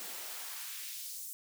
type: noise with high-pass filter sweep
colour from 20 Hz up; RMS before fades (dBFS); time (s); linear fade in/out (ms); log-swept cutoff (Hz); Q
white; -43; 0-1.33; 0; 230 to 8500; 1
effects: none